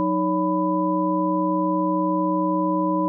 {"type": "tone cluster", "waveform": "sine", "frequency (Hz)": [182.2, 311.1, 564, 995], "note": ["F#3", "D#4", "C#5", "B5"], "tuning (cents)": [-26, 0, 30, 13], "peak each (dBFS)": [-27, -22, -27, -24], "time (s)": [0, 3.08], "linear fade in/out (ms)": 0, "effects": []}